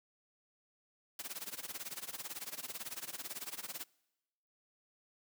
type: noise with tremolo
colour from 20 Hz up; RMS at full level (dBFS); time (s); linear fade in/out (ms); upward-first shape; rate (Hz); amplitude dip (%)
white; -41; 1.19-3.84; 2; sine; 18; 90
effects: noise-tail reverb RT60 1.0 s tail -25 dB re dry + high-pass 150 Hz 12 dB/octave